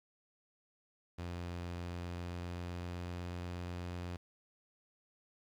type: tone with pitch glide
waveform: sawtooth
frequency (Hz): 87.31 to 88.27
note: F2 to F2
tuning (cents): 0 to +19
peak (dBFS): -36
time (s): 1.18-4.17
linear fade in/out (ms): 10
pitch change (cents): +19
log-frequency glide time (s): 1.78-3.34
effects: low-pass 6000 Hz 12 dB/octave + 11-bit